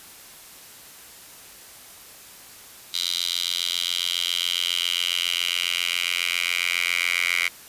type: tone with high-pass filter sweep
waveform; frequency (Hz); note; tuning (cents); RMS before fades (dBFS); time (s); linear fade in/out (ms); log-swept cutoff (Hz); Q
10% pulse; 87.31; F2; 0; -25; 2.93-7.49; 20; 3800 to 2200; 4.7
effects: white hiss -45 dBFS RMS until 7.68 s + resampled to 32000 Hz

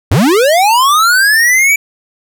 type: linear sweep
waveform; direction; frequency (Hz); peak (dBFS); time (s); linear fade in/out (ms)
square; up; 72.4 to 2323; -7; 0.11-1.76; 5
effects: none

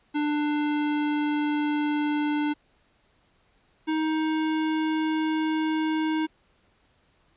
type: tone pair in turn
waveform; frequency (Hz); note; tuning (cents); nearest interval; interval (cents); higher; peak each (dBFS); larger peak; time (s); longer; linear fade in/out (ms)
square; 296.8 / 314; D4 / D#4; +18 / +16; minor second; 98; second; -24; neither; 0.14-2.54 / 3.87-6.27; neither; 20
effects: pink hiss -65 dBFS RMS until 7.36 s + resampled to 8000 Hz

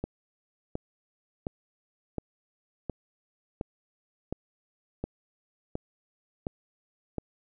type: click train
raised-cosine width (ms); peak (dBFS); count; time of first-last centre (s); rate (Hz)
2; -18; 11; 0.04-7.183; 1.4
effects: none

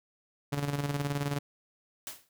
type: tone with tremolo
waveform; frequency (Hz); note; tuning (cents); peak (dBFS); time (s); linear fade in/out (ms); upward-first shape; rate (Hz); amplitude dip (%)
sawtooth; 142.9; D3; -47; -24; 0.52-1.39; 10; square; 19; 55
type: noise with exponential decay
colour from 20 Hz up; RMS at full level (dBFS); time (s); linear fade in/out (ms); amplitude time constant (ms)
white; -36; 2.07-2.29; 1; 47
effects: none

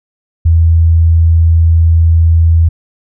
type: tone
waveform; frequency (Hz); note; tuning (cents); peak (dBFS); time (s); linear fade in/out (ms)
sine; 82.41; E2; 0; -4; 0.45-2.69; 10
effects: none

